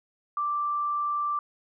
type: tone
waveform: sine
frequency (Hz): 1174.7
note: D6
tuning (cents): 0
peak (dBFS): -25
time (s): 0.37-1.39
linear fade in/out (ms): 2
effects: none